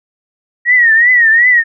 sine tone with vibrato, 1886 Hz, A#6, 20 cents sharp, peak -5 dBFS, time 0.65-1.64 s, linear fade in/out 50 ms, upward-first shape triangle, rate 2.7 Hz, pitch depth 130 cents each way, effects none

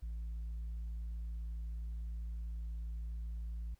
triangle tone with tanh clipping, 56.2 Hz, A1, 37 cents sharp, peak -39 dBFS, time 0.02-3.75 s, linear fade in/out 10 ms, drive 7 dB, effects pink hiss -74 dBFS RMS until 3.79 s

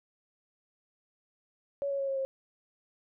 sine tone with pitch steps, 562 / 555.2 / 548.5 / 541.9 / 535.4 Hz, C#5 / C#5 / C#5 / C#5 / C5, +24 / +3 / -18 / -39 / +40 cents, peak -29 dBFS, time 1.82-2.25 s, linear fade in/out 0 ms, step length 86 ms, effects none

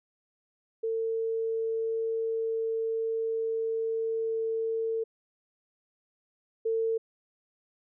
sine tone pair in turn, 450.1 / 450.1 Hz, A4 / A4, +39 / +39 cents, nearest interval unison, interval 0 cents, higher neither, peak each -27 / -25 dBFS, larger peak second, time 0.83-5.04 / 6.65-6.98 s, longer first, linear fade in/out 10 ms, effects none

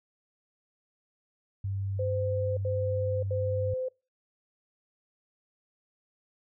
sine tone, 98 Hz, G2, in tune, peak -29 dBFS, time 1.64-3.74 s, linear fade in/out 5 ms
sine tone bursts, 514 Hz, C5, 31 cents flat, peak -29 dBFS, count 3, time 1.99-3.886 s, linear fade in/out 5 ms, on 580 ms, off 78 ms
effects noise-tail reverb RT60 0.3 s tail -26 dB re dry

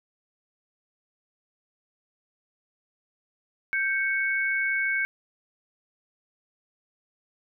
sine tone pair together, 1567.7 / 2217 Hz, G6 / C#7, 0 / 0 cents, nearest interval tritone, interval 600 cents, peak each -26 dBFS, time 3.73-5.05 s, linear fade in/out 0 ms, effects none

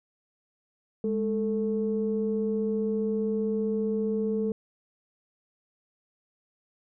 sine tone pair together, 208.1 / 442.4 Hz, G#3 / A4, +4 / +9 cents, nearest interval octave + minor second, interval 1305 cents, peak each -27 dBFS, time 1.04-4.52 s, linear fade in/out 2 ms, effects tanh soft clip ceiling -17 dBFS

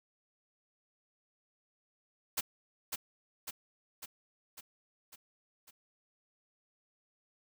white noise with echo, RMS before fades -33 dBFS, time 2.37-2.41 s, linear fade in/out 10 ms, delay 550 ms, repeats 6, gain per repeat -4 dB, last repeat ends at 5.71 s, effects none

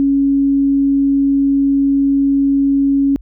sine tone, 277.2 Hz, C#4, in tune, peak -10 dBFS, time 0-3.16 s, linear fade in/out 0 ms, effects added 50 Hz sine -35 dBFS peak until 3.21 s

